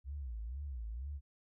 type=tone with vibrato; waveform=sine; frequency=62.7 Hz; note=B1; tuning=27 cents sharp; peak=-39 dBFS; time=0.04-1.21 s; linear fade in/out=50 ms; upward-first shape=sine; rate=2.1 Hz; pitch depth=260 cents each way; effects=none